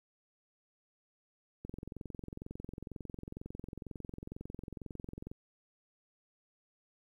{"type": "click train", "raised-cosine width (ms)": 3, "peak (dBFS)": -30, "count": 82, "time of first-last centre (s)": [1.65, 5.315], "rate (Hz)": 22.1, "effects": ["11-bit"]}